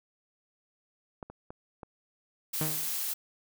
clicks, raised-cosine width 1 ms, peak -25 / -30 / -28 / -28 dBFS, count 4, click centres 1.228 / 1.3 / 1.505 / 1.832 s
blue noise, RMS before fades -33 dBFS, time 2.53-3.14 s, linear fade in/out 10 ms
sawtooth tone with exponential decay, 154.8 Hz, D#3, 9 cents flat, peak -24 dBFS, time 2.61-2.95 s, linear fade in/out 2 ms, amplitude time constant 73 ms
effects none

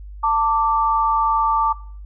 sine tone pair together, 892.6 / 1170 Hz, A5 / D6, +25 / -7 cents, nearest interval perfect fourth, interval 468 cents, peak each -18 dBFS, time 0.23-1.73 s, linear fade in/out 10 ms, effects noise-tail reverb RT60 0.5 s tail -17 dB re dry + added 50 Hz sine -33 dBFS peak until 2.05 s

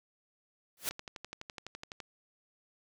white noise with exponential growth, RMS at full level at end -29 dBFS, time 0.77-0.89 s, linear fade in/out 1 ms, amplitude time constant 24 ms
click train, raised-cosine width 0.2 ms, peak -25 dBFS, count 14, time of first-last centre 0.91-2.002 s, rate 11.9 Hz
effects none

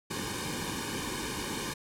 pink noise with comb filter, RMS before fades -35 dBFS, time 0.1-1.74 s, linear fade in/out 10 ms, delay 1.5 ms, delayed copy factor -1, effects low-pass 11000 Hz 12 dB/octave

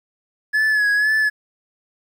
triangle tone with vibrato, 1703 Hz, G#6, 43 cents sharp, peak -13 dBFS, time 0.53-1.3 s, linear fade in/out 20 ms, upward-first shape sine, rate 2 Hz, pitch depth 45 cents each way, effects 9-bit

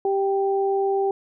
sine tone pair together, 392 / 784 Hz, G4 / G5, 0 / 0 cents, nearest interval octave, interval 1200 cents, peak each -20 / -25 dBFS, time 0.05-1.11 s, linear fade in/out 2 ms, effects none

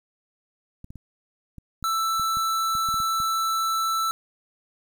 clicks, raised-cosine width 5 ms, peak -28 dBFS, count 12, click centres 0.844 / 0.905 / 0.957 / 1.583 / 1.827 / 2.197 / 2.371 / 2.752 / 2.888 / 2.942 / 3.002 / 3.202 s
square tone, 1324 Hz, E6, 7 cents sharp, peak -23 dBFS, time 1.84-4.11 s, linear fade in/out 0 ms
effects 10-bit

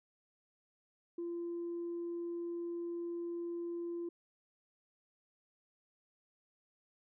sine tone, 342.8 Hz, F4, 32 cents flat, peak -36 dBFS, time 1.18-4.09 s, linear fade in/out 5 ms, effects tanh soft clip ceiling -34 dBFS

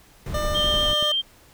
brown noise, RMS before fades -28 dBFS, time 0.26-0.92 s, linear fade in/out 2 ms
25% pulse tone, 600 Hz, D5, 37 cents sharp, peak -21 dBFS, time 0.34-1.12 s, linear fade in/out 5 ms
sine tone with vibrato, 3157 Hz, G7, 12 cents sharp, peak -20 dBFS, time 0.54-1.22 s, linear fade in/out 20 ms, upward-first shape sine, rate 8 Hz, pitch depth 10 cents each way
click train, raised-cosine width 3 ms, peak -22 dBFS, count 6, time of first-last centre 0.55-1.026 s, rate 10.5 Hz
effects pink hiss -53 dBFS RMS until 1.53 s

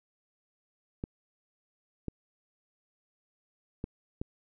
clicks, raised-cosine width 3 ms, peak -21 dBFS, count 4, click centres 1.039 / 2.083 / 3.841 / 4.215 s, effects none

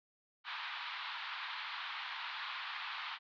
pink band-pass noise, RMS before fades -43 dBFS, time 0.44-3.19 s, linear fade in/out 50 ms, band 890 to 4100 Hz, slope 48 dB/octave, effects none

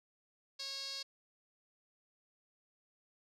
sawtooth tone with band-pass filter, 547 Hz, C#5, 23 cents flat, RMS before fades -43 dBFS, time 0.59-1.03 s, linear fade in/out 10 ms, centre 4600 Hz, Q 6, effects none

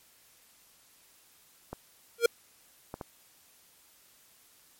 clicks, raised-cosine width 1 ms, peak -23 dBFS, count 3, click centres 1.73 / 2.941 / 3.012 s
square tone with exponential growth, 468 Hz, A#4, 7 cents sharp, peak -16 dBFS, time 2.18-2.26 s, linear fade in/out 5 ms, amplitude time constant 16 ms
effects white hiss -61 dBFS RMS until 4.79 s + MP3 64 kbps

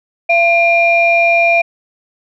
sine tone pair together, 680 / 2400 Hz, F5 / D7, -46 / +37 cents, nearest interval octave + minor seventh, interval 2183 cents, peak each -10 dBFS, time 0.29-1.62 s, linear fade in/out 10 ms, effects tanh soft clip ceiling -1 dBFS

